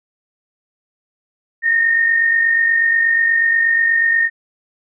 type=tone pair together; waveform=sine; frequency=1835 / 1883.3 Hz; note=A#6 / A#6; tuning=-28 / +17 cents; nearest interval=unison; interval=45 cents; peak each=-12 / -22 dBFS; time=1.62-4.3 s; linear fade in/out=50 ms; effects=none